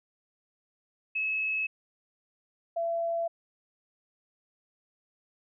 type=tone pair in turn; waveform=sine; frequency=2584 / 673 Hz; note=E7 / E5; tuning=-35 / +36 cents; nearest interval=octave + major seventh; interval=2329 cents; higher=first; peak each=-27 dBFS; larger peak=neither; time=1.15-1.67 / 2.76-3.28 s; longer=neither; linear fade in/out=10 ms; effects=none